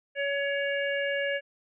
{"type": "harmonic tone", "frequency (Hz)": 562, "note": "C#5", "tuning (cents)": 24, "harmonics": [1, 3, 4, 5], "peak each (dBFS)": [-29, -31, -36, -37], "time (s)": [0.15, 1.41], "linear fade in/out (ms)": 50, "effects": []}